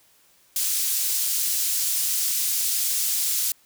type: high-pass noise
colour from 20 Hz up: pink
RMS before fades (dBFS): -24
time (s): 0.56-3.52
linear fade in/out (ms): 2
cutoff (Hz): 6400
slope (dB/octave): 12
effects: white hiss -59 dBFS RMS until 3.65 s